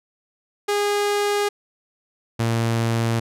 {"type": "tone pair in turn", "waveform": "sawtooth", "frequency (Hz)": [410, 115.05], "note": ["G#4", "A#2"], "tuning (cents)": [-22, -22], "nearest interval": "octave + minor seventh", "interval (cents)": 2200, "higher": "first", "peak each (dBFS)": [-15, -15], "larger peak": "neither", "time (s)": [[0.68, 1.49], [2.39, 3.2]], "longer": "neither", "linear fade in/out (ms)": 10, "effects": ["low-pass 12000 Hz 12 dB/octave"]}